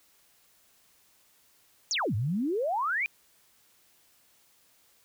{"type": "exponential two-way sweep", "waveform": "sine", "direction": "down then up", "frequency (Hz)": [7040, 96.9, 2475], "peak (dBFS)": -26, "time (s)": [1.91, 3.06], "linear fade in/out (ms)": 0, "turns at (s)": 2.15, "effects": ["white hiss -64 dBFS RMS until 5.04 s"]}